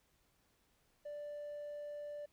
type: tone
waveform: triangle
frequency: 587.3 Hz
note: D5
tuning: in tune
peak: -40 dBFS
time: 1.05-2.26 s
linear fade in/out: 10 ms
effects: tanh soft clip ceiling -38 dBFS + pink hiss -75 dBFS RMS until 2.32 s